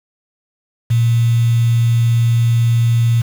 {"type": "tone with quantisation", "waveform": "sine", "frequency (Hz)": 117, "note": "A#2", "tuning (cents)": 7, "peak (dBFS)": -10, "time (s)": [0.9, 3.22], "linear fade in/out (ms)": 10, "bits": 5, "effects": []}